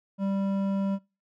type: tone with hard clipping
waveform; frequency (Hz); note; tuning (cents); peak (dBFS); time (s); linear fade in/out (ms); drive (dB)
triangle; 196; G3; 0; -27; 0.18-0.99; 50; 14
effects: noise-tail reverb RT60 0.3 s tail -24 dB re dry